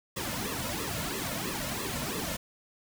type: noise with flanger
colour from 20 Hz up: pink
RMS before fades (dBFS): -34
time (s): 0.16-2.37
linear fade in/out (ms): 10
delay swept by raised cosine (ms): 1.3 to 2.6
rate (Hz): 3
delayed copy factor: -0.95
effects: none